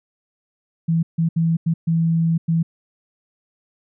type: tone bursts at uneven times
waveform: sine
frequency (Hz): 164.81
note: E3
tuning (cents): 0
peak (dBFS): -15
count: 6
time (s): 0.88-1.03 / 1.18-1.29 / 1.36-1.57 / 1.66-1.74 / 1.87-2.38 / 2.48-2.63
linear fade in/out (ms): 10
effects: none